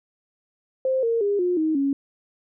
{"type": "tone with pitch steps", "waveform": "sine", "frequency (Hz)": [523.3, 460.9, 405.9, 357.4, 314.8, 277.2], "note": ["C5", "A#4", "G#4", "F4", "D#4", "C#4"], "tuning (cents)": [0, -20, -40, 40, 20, 0], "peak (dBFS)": -19, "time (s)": [0.85, 1.93], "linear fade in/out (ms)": 2, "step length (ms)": 180, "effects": []}